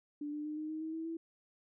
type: tone with pitch steps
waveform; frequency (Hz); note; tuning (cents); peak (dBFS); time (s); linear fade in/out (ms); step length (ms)
sine; 293.7 / 298.5 / 303.4 / 308.3 / 313.3 / 318.4 / 323.6 / 328.9; D4 / D4 / D#4 / D#4 / D#4 / D#4 / E4 / E4; 0 / +28 / -44 / -16 / +12 / +40 / -32 / -4; -37; 0.21-1.17; 5; 120
effects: none